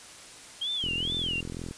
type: tone with vibrato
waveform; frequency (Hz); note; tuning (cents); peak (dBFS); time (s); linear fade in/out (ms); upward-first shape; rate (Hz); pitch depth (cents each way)
sine; 3136; G7; 0; -28; 0.61-1.41; 10; sine; 2.3; 220
type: click train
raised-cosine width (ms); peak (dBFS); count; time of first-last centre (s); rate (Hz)
3; -24; 38; 0.84-1.711; 42.5
effects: white hiss -47 dBFS RMS until 1.77 s + resampled to 22050 Hz